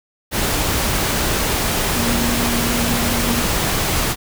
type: tone in noise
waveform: sine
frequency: 236.3 Hz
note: A#3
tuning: 24 cents sharp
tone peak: -21 dBFS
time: 1.93-3.43 s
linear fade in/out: 50 ms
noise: pink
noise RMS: -19 dBFS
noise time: 0.31-4.16 s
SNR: -5 dB
effects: none